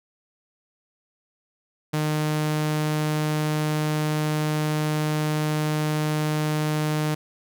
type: tone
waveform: sawtooth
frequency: 152.8 Hz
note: D#3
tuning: 31 cents flat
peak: -18 dBFS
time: 1.93-7.15 s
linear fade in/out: 10 ms
effects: none